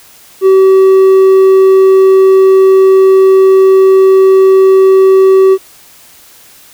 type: tone with hard clipping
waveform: sine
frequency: 382.2 Hz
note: G4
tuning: 44 cents flat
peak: -3 dBFS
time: 0.41-5.58 s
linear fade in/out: 50 ms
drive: 3 dB
effects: white hiss -39 dBFS RMS until 6.73 s